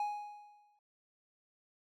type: tone with exponential decay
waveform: triangle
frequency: 830.6 Hz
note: G#5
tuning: in tune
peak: -29 dBFS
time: 0-0.79 s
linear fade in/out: 2 ms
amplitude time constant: 170 ms
effects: none